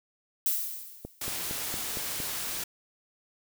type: noise with exponential decay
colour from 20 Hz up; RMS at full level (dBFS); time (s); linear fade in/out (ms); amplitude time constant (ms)
violet; -25; 0.46-1.29; 1; 180
type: click train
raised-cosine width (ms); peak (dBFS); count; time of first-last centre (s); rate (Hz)
2; -24; 6; 1.05-2.202; 4.34
type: noise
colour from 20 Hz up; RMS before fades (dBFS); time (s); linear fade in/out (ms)
white; -34; 1.21-2.64; 5
effects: none